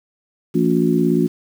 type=harmonic tone with a mistuned harmonic; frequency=56.9 Hz; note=A#1; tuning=41 cents flat; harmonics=3 / 4 / 5 / 6; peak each=-19 / -19 / -19 / -19 dBFS; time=0.54-1.28 s; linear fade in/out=20 ms; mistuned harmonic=6; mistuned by=+88 cents; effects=7-bit